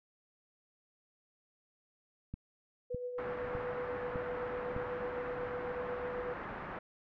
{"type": "click train", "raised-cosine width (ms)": 5, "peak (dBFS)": -28, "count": 5, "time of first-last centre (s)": [2.34, 4.764], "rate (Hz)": 1.65}
{"type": "tone with tremolo", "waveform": "sine", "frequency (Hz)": 493.8, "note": "B4", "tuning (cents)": 0, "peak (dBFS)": -35, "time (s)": [2.9, 6.34], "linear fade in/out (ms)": 10, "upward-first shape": "triangle", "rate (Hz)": 8, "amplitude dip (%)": 50}
{"type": "low-pass noise", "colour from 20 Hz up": "white", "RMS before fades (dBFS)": -43, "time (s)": [3.18, 6.79], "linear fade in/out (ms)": 5, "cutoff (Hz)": 1600, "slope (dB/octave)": 24}
{"effects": []}